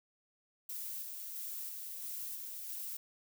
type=noise with tremolo; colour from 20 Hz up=violet; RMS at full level=-42 dBFS; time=0.69-2.97 s; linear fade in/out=5 ms; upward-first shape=square; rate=1.5 Hz; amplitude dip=25%; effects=none